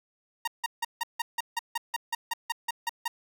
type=tone bursts; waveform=sawtooth; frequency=932.3 Hz; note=A#5; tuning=in tune; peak=-23 dBFS; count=15; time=0.45-3.08 s; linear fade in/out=5 ms; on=26 ms; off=160 ms; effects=none